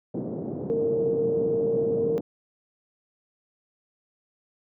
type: band-pass noise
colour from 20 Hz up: pink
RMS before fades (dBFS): -32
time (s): 0.14-2.21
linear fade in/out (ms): 5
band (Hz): 140 to 520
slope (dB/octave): 24
type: tone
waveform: sine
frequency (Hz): 458.9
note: A#4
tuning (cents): -27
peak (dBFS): -22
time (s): 0.7-2.18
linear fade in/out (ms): 0
effects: none